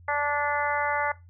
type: harmonic tone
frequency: 291 Hz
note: D4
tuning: 16 cents flat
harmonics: 2 / 3 / 4 / 5 / 6 / 7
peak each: -31 / -28 / -32 / -32 / -33 / -32 dBFS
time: 0.08-1.12 s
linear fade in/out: 5 ms
effects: noise-tail reverb RT60 0.2 s tail -17 dB re dry + added 87 Hz sine -48 dBFS peak until 1.29 s